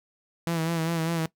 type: tone with vibrato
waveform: sawtooth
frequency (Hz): 164.81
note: E3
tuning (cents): 0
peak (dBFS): -21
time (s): 0.47-1.26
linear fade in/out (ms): 0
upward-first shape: sine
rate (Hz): 5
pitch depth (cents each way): 47
effects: noise-tail reverb RT60 0.1 s tail -19 dB re dry